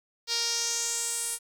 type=tone with band-pass filter sweep; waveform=sawtooth; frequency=466.2 Hz; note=A#4; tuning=in tune; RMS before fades=-30 dBFS; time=0.27-1.39 s; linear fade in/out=50 ms; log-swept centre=4700 to 9800 Hz; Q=3.5; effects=9-bit